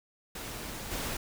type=noise with level steps; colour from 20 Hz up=pink; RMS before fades=-40 / -35 dBFS; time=0.35-1.17 s; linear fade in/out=5 ms; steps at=0.91 s; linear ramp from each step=5 ms; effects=none